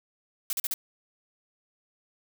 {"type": "noise bursts", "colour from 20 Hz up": "blue", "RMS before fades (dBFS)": -29, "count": 4, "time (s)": [0.5, 0.74], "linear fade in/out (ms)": 2, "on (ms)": 30, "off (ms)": 40, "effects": []}